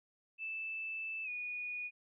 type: tone with pitch glide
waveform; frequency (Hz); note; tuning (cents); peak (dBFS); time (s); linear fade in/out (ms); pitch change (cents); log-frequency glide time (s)
sine; 2637 to 2460; E7 to D#7; 0 to -20; -38; 0.38-1.91; 50; -120; 1.24-1.29
effects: none